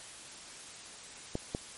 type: clicks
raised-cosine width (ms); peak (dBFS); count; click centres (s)
2; -19; 2; 1.354 / 1.549
effects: white hiss -48 dBFS RMS until 1.77 s + MP3 48 kbps